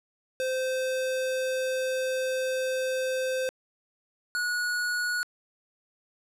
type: tone pair in turn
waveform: square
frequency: 518 / 1458.4 Hz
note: C5 / F#6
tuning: -17 / -25 cents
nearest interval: octave + tritone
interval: 1792 cents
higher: second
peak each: -27 dBFS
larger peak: neither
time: 0.4-3.49 / 4.35-5.23 s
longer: first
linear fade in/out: 0 ms
effects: low-pass 12000 Hz 12 dB/octave + 10-bit